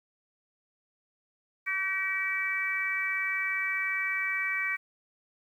harmonic tone, 383.1 Hz, G4, 40 cents flat, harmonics 3 / 4 / 5 / 6, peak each -40 / -37 / -32 / -30 dBFS, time 1.66-4.77 s, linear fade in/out 20 ms, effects 10-bit

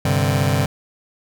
sawtooth chord, G suspended fourth, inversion none, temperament just, 98 / 130.67 / 147 Hz, G2 / C3 / D3, 0 / -2 / +2 cents, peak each -16 dBFS, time 0.05-0.66 s, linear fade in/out 5 ms, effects none

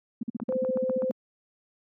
sine tone bursts, 230 Hz, A#3, 23 cents flat, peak -26 dBFS, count 14, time 0.21-1.115 s, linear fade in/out 5 ms, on 21 ms, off 47 ms
click train, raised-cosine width 1 ms, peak -23 dBFS, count 6, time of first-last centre 0.4-1.021 s, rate 8.05 Hz
sine tone, 517 Hz, C5, 21 cents flat, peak -25 dBFS, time 0.49-1.11 s, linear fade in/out 0 ms
effects high-pass 150 Hz 12 dB/octave

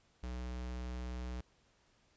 square tone, 61.74 Hz, B1, in tune, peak -40 dBFS, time 0.23-1.41 s, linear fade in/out 5 ms, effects pink hiss -71 dBFS RMS until 2.16 s + resampled to 16000 Hz

